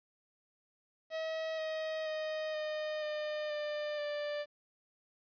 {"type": "tone with pitch steps", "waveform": "45% pulse", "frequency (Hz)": [640, 631.2, 622.5, 613.9, 605.5, 597.1, 588.9], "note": ["D#5", "D#5", "D#5", "D#5", "D#5", "D5", "D5"], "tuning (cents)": [49, 25, 1, -23, -47, 29, 5], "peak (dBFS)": -35, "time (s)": [1.1, 4.46], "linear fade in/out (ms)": 50, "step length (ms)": 480, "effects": ["resampled to 11025 Hz", "11-bit"]}